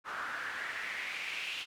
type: noise with band-pass filter sweep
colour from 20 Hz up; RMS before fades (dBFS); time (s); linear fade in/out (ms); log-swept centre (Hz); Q
pink; -39; 0.04-1.66; 50; 1300 to 2900; 4.3
effects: none